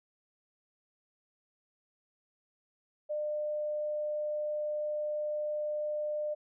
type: tone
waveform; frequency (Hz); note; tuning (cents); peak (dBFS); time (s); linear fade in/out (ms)
sine; 601; D5; +40; -31; 3.09-6.35; 20
effects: none